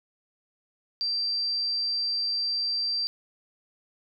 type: tone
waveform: sine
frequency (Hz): 4699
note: D8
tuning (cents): 0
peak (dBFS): -25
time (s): 1.01-3.07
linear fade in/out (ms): 0
effects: none